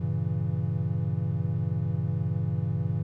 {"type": "chord", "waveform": "triangle", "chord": "G diminished seventh", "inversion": "none", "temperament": "equal", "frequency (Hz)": [98, 116.54, 138.59, 164.81], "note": ["G2", "Bb2", "Db3", "Fb3"], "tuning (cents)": [0, 0, 0, 0], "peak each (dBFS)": -29, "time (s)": [0, 3.03], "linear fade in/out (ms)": 10, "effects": []}